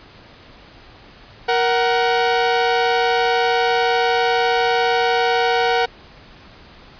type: tone pair together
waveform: sawtooth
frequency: 470 / 748 Hz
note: A#4 / F#5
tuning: +14 / +19 cents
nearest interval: minor sixth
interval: 805 cents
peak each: -14 dBFS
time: 1.48-5.86 s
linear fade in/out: 10 ms
effects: pink hiss -44 dBFS RMS until 6.99 s + resampled to 11025 Hz